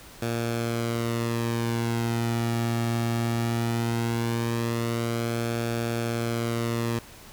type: tone with flanger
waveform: sawtooth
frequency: 116.54 Hz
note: A#2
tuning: in tune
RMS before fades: -27 dBFS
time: 0.22-6.99 s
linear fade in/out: 5 ms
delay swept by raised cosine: 1 to 2 ms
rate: 0.18 Hz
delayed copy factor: -0.6
effects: pink hiss -47 dBFS RMS until 7.32 s